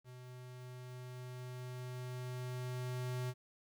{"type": "tone with level ramp", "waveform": "square", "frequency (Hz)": 125.7, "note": "B2", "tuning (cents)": 31, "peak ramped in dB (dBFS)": [-51, -37], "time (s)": [0.04, 3.34], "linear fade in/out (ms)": 50, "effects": ["12-bit"]}